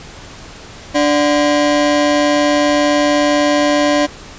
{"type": "ring-modulated tone", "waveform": "35% pulse", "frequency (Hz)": 440, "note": "A4", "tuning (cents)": 0, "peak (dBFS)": -6, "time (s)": [0.94, 4.07], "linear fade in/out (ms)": 20, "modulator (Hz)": 147, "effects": ["pink hiss -35 dBFS RMS until 4.38 s", "resampled to 16000 Hz"]}